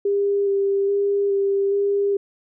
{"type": "tone with vibrato", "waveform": "sine", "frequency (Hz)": 398.8, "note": "G4", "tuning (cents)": 30, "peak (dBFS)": -17, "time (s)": [0.05, 2.17], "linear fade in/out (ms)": 5, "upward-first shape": "square", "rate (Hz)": 1.2, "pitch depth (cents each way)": 13, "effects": []}